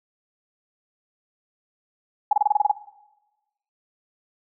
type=tone bursts; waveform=sine; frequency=830.6 Hz; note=G#5; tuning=in tune; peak=-13 dBFS; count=9; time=2.31-2.715 s; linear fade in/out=5 ms; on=21 ms; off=27 ms; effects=noise-tail reverb RT60 1.0 s tail -17 dB re dry

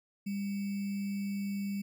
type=tone with sample-and-hold; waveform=sine; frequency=199.7 Hz; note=G3; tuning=32 cents sharp; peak=-32 dBFS; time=0.26-1.82 s; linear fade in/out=10 ms; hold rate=2450 Hz; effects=none

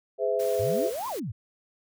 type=chord; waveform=sine; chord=Ab augmented; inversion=none; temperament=equal with one note detuned; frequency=415.3 / 510.7 / 659.3 Hz; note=Ab4 / C5 / E5; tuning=0 / -42 / 0 cents; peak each=-28 / -27 / -28 dBFS; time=0.18-0.92 s; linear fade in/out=50 ms
type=noise; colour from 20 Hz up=white; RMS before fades=-42 dBFS; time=0.39-1.2 s; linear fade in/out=10 ms
type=exponential two-way sweep; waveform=sine; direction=up then down; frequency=90.8 to 1090 to 90.8 Hz; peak=-30 dBFS; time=0.59-1.32 s; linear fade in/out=10 ms; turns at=1.08 s
effects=none

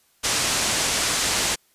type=low-pass noise; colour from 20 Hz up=white; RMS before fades=-23 dBFS; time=0.23-1.56 s; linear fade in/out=20 ms; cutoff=8600 Hz; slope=24 dB/octave; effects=white hiss -62 dBFS RMS until 1.74 s + resampled to 32000 Hz

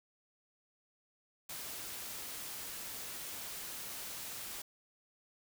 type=noise; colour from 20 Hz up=white; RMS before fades=-44 dBFS; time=1.49-4.62 s; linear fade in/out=5 ms; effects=none

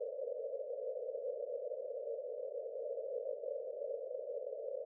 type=band-pass noise; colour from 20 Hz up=white; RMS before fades=-42 dBFS; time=0-4.85 s; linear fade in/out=10 ms; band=460 to 590 Hz; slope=96 dB/octave; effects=none

